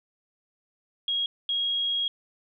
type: tone bursts at uneven times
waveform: sine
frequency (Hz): 3286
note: G#7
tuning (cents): -19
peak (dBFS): -24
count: 2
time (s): 1.08-1.26 / 1.49-2.08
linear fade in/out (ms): 2
effects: none